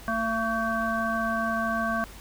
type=harmonic tone with a mistuned harmonic; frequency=225.8 Hz; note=A3; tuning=45 cents sharp; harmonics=1 / 3 / 5 / 7; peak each=-30 / -30 / -30 / -30 dBFS; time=0.08-2.04 s; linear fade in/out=0 ms; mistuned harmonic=7; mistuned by=-31 cents; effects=added 50 Hz sine -45 dBFS peak until 2.2 s + pink hiss -47 dBFS RMS until 2.2 s